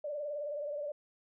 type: tone with vibrato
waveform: sine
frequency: 586 Hz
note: D5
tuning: 4 cents flat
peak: -35 dBFS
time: 0.04-0.92 s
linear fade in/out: 5 ms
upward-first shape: sine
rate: 19 Hz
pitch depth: 62 cents each way
effects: none